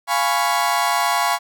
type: chord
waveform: 35% pulse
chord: C# dominant seventh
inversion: first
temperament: equal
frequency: 698.5 / 830.6 / 987.8 / 1108.7 Hz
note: E#5 / G#5 / B5 / C#6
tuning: 0 / 0 / 0 / 0 cents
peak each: -21 dBFS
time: 0.07-1.39 s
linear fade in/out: 50 ms
effects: none